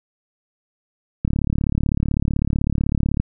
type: click train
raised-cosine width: 5 ms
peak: -7 dBFS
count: 71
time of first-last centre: 1.25-3.2 s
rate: 35.9 Hz
effects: none